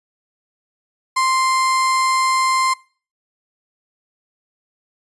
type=tone; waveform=35% pulse; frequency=1046.5 Hz; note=C6; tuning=in tune; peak=-13 dBFS; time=1.16-2.74 s; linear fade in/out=10 ms; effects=noise-tail reverb RT60 0.4 s tail -23 dB re dry + resampled to 24000 Hz